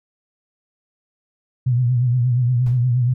sine tone with vibrato, 123.47 Hz, B2, in tune, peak -14 dBFS, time 1.66-3.14 s, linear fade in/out 10 ms, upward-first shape triangle, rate 8.5 Hz, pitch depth 88 cents each way
brown noise with exponential decay, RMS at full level -32 dBFS, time 2.66-2.93 s, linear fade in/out 5 ms, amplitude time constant 57 ms
effects none

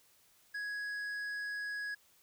triangle tone with tanh clipping, 1667 Hz, G#6, 6 cents sharp, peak -38 dBFS, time 0.54-1.95 s, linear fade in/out 10 ms, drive 11 dB, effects white hiss -67 dBFS RMS until 2.22 s

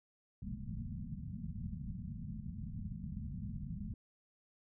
white low-pass noise, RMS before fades -43 dBFS, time 0.42-3.94 s, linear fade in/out 2 ms, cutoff 230 Hz, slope 96 dB/octave, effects none

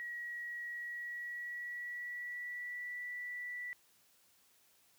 sine tone with pitch glide, 1913 to 1962.2 Hz, A#6 to B6, +44 to -12 cents, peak -40 dBFS, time 0-3.73 s, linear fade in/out 0 ms, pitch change +44 cents, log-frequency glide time 0.69-3 s, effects white hiss -69 dBFS RMS until 4.98 s + high-pass 60 Hz 12 dB/octave

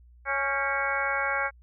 harmonic tone with a mistuned harmonic, 277.2 Hz, C#4, in tune, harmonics 2 / 3 / 4 / 5 / 6 / 7 / 8, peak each -34 / -33 / -34 / -31 / -31 / -36 / -32 dBFS, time 0.25-1.51 s, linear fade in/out 50 ms, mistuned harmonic 6, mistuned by -52 cents, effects added 60 Hz sine -51 dBFS peak until 1.62 s

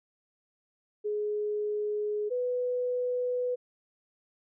sine tone pair in turn, 419.3 / 495.8 Hz, G#4 / B4, +17 / +7 cents, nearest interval minor third, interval 290 cents, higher second, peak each -28 / -27 dBFS, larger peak second, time 1.04-2.3 / 2.3-3.56 s, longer neither, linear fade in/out 20 ms, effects none

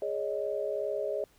sine chord, Ab suspended fourth, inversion none, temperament equal with one note detuned, 415.3 / 559.8 / 622.3 Hz, Ab4 / Db5 / Eb5, 0 / +17 / 0 cents, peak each -34 dBFS, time 0.02-1.24 s, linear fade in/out 2 ms, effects pink hiss -64 dBFS RMS until 1.38 s

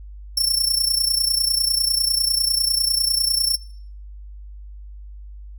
sawtooth tone with amplitude modulation, 5410 Hz, E8, 44 cents sharp, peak -12 dBFS, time 0.37-3.56 s, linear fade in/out 5 ms, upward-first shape sine, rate 30 Hz, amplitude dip 75%, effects noise-tail reverb RT60 0.5 s tail -19 dB re dry + added 50 Hz sine -35 dBFS peak until 5.58 s

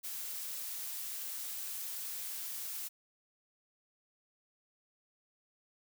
blue noise, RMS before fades -41 dBFS, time 0.03-2.89 s, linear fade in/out 20 ms, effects none

